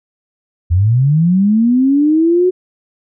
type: linear sweep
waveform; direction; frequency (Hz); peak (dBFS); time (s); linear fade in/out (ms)
sine; up; 81 to 371.7; -8; 0.7-2.51; 20
effects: none